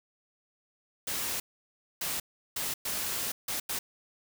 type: noise bursts at uneven times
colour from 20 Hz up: white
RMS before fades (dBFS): -33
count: 6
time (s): 1.07-1.4 / 2.01-2.2 / 2.56-2.74 / 2.85-3.32 / 3.48-3.6 / 3.69-3.79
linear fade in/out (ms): 5
effects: none